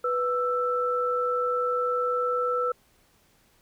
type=tone pair together; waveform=sine; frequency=493.9 / 1325.8 Hz; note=B4 / E6; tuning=0 / +10 cents; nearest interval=octave + perfect fourth; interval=1710 cents; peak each=-26 dBFS; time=0.04-2.72 s; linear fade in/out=5 ms; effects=pink hiss -63 dBFS RMS until 3.61 s